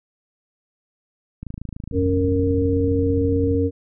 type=click train; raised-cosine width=5 ms; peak=-19 dBFS; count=58; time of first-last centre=1.43-3.549 s; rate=26.9 Hz
type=harmonic tone; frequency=92.5 Hz; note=F#2; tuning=in tune; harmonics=1 / 3 / 5; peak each=-21 / -21 / -21 dBFS; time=1.92-3.71 s; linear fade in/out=50 ms
effects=none